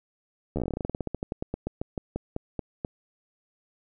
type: slowing click train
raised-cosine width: 2 ms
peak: -16 dBFS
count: 29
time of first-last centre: 0.56-2.848 s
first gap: 12 ms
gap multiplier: 1.12
effects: none